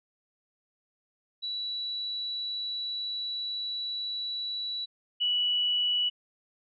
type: tone pair in turn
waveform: sine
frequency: 3934 / 2947 Hz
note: B7 / F#7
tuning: -7 / -8 cents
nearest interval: perfect fourth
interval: 501 cents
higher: first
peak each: -31 / -24 dBFS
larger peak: second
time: 1.42-4.86 / 5.2-6.1 s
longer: first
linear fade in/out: 20 ms
effects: none